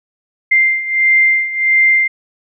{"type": "beating tone pair", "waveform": "sine", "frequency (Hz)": [2093, 2094.5], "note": ["C7", "C7"], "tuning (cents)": [0, 1], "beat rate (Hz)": 1.5, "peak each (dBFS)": [-15, -11], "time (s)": [0.51, 2.08], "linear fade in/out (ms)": 10, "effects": []}